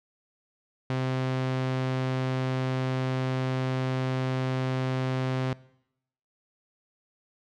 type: tone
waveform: sawtooth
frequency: 130 Hz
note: C3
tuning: 11 cents flat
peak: -22 dBFS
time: 0.9-5.53 s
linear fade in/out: 0 ms
effects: noise-tail reverb RT60 0.8 s tail -21 dB re dry + low-pass 4000 Hz 12 dB/octave